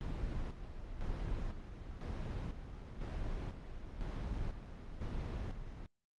brown noise with tremolo, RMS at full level -39 dBFS, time 0.01-5.86 s, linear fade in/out 0 ms, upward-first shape square, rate 1 Hz, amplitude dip 55%, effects low-pass 5000 Hz 12 dB/octave + Opus 24 kbps

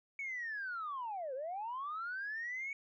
sine linear two-way sweep, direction down then up, 2248 to 500 to 2248 Hz, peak -37 dBFS, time 0.19-2.73 s, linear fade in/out 2 ms, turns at 1.34 s, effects tanh soft clip ceiling -34 dBFS

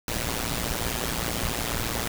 pink noise with amplitude modulation, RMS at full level -25 dBFS, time 0.08-2.08 s, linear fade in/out 2 ms, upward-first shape sine, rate 116 Hz, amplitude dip 85%, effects none

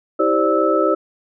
sine tone cluster, 323.4 / 391.1 / 527 / 590 / 1308 Hz, E4 / G4 / C5 / D5 / E6, -33 / -4 / +12 / +8 / -14 cents, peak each -20 dBFS, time 0.19-0.95 s, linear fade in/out 10 ms, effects none

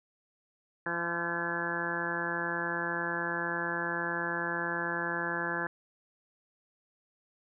harmonic tone with a mistuned harmonic, 170.9 Hz, F3, 37 cents flat, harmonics 1 / 2 / 3 / 4 / 5 / 6 / 7 / 8 / 9 / 10, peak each -42 / -39 / -41 / -44 / -41 / -40 / -47 / -41 / -37 / -35 dBFS, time 0.86-5.67 s, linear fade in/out 2 ms, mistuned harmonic 7, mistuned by -23 cents, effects none

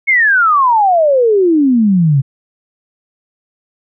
sine exponential sweep, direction down, 2217 to 130.5 Hz, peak -7 dBFS, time 0.07-2.22 s, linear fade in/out 20 ms, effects none

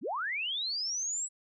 sine linear sweep, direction up, 150.5 to 7902 Hz, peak -31 dBFS, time 0.01-1.29 s, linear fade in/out 50 ms, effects none

